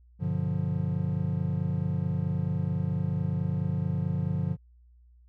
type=chord; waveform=triangle; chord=G dominant seventh; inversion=none; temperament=just; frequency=98 / 122.5 / 147 / 176.4 Hz; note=G2 / B2 / D3 / F3; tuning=0 / -14 / +2 / +18 cents; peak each=-30 / -34 / -28 / -29 dBFS; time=0.19-4.57 s; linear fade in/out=50 ms; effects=added 60 Hz sine -54 dBFS peak until 5.28 s